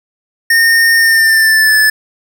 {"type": "tone with pitch glide", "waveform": "square", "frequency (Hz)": [1832, 1739.2], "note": ["A#6", "A6"], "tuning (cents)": [-31, -21], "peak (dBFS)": -7, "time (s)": [0.5, 1.9], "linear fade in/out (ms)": 5, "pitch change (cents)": -90, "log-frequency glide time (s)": [0.96, 1.77], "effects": []}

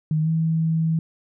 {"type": "tone with pitch glide", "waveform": "sine", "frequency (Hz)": [155.56, 161.7], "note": ["D#3", "E3"], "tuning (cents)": [0, -33], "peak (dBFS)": -18, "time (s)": [0.11, 0.99], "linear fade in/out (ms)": 2, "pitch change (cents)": 67, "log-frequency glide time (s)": [0.22, 0.29], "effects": []}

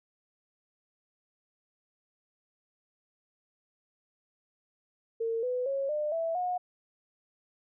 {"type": "tone with pitch steps", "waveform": "sine", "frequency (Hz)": [455.5, 499.6, 548, 601, 659.2, 723.1], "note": ["A#4", "B4", "C#5", "D5", "E5", "F#5"], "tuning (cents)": [-40, 20, -20, 40, 0, -40], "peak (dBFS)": -28, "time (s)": [5.2, 6.58], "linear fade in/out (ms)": 10, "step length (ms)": 230, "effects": []}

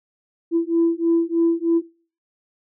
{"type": "beating tone pair", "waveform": "sine", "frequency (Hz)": [332.7, 335.9], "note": ["E4", "E4"], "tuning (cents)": [16, 33], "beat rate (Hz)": 3.2, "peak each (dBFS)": -18, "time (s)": [0.51, 1.82], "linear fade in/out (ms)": 50, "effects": ["noise-tail reverb RT60 0.4 s tail -21 dB re dry", "tanh soft clip ceiling -10 dBFS"]}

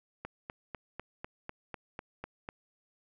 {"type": "click train", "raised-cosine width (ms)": 0.5, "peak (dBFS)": -24, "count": 10, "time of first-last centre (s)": [0.25, 2.489], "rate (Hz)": 4.02, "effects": []}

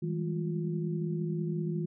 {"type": "tone cluster", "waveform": "sine", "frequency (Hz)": [161.2, 196.3, 207.1, 352.9], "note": ["E3", "G3", "G#3", "F4"], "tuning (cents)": [-38, 3, -5, 18], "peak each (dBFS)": [-31, -40, -40, -37], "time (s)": [0.02, 1.86], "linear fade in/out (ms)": 10, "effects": []}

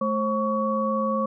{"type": "tone cluster", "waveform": "sine", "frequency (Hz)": [216.5, 535, 1124], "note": ["A3", "C5", "C#6"], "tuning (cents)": [-28, 38, 24], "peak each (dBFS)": -26, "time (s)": [0.01, 1.26], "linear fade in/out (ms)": 5, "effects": []}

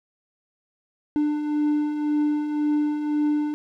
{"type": "beating tone pair", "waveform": "triangle", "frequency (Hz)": [296.3, 298.2], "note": ["D4", "D4"], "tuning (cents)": [15, 27], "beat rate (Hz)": 1.9, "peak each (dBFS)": [-28, -19], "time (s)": [1.16, 3.54], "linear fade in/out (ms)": 0, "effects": []}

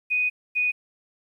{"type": "tone pair in turn", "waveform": "sine", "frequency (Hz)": [2489, 2479], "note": ["D#7", "D#7"], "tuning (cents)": [0, -7], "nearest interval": "unison", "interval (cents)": 7, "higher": "first", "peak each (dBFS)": -20, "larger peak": "neither", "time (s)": [[0.1, 0.3], [0.55, 0.72]], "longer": "first", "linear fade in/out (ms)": 20, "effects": ["10-bit"]}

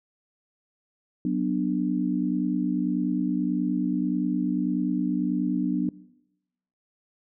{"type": "chord", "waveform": "sine", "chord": "B minor", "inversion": "second", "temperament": "just", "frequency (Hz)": [185.21, 246.9, 296.3], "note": ["F#3", "B3", "D4"], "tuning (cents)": [2, 0, 15], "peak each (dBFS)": -27, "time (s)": [1.25, 5.89], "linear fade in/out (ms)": 2, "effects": ["noise-tail reverb RT60 0.9 s tail -20 dB re dry"]}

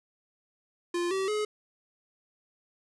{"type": "tone with pitch steps", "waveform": "square", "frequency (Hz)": [348.1, 384, 423.6], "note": ["F4", "G4", "G#4"], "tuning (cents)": [-6, -36, 34], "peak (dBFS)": -28, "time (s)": [0.94, 1.45], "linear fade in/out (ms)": 5, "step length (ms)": 170, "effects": ["resampled to 22050 Hz", "9-bit"]}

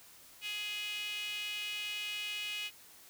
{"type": "tone with high-pass filter", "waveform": "sawtooth", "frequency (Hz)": 417.7, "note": "G#4", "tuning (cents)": 10, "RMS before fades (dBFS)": -39, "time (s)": [0.41, 2.71], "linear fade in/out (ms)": 50, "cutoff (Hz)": 2700, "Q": 8.3, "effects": ["white hiss -57 dBFS RMS until 3.09 s"]}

